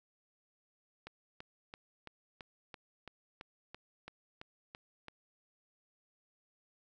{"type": "click train", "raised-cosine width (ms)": 0.3, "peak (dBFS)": -30, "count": 13, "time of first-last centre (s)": [1.07, 5.083], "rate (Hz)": 2.99, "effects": []}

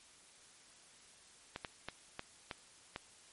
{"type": "clicks", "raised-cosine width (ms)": 0.3, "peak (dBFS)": -24, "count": 6, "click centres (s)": [1.561, 1.648, 1.886, 2.194, 2.512, 2.961], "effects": ["white hiss -61 dBFS RMS until 3.32 s", "MP3 48 kbps"]}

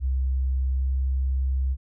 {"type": "tone with pitch glide", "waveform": "sine", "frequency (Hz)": [65.41, 65.9], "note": ["C2", "C2"], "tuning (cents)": [0, 13], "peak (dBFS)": -21, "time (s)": [0, 1.77], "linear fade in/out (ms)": 50, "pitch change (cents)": 13, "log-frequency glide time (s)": [0.74, 0.83], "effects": []}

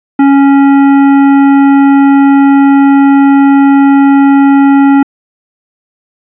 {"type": "tone with hard clipping", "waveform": "triangle", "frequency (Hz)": 277.2, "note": "C#4", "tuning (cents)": 0, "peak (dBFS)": -4, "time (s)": [0.19, 5.03], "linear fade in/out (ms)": 5, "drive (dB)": 16, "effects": ["resampled to 8000 Hz"]}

